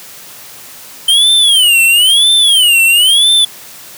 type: tone with vibrato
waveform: square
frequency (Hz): 3100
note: G7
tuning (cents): -20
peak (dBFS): -6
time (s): 1.08-3.45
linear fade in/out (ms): 5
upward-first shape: sine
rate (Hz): 1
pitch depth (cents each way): 240
effects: white hiss -33 dBFS RMS until 3.97 s + high-pass 80 Hz 12 dB/octave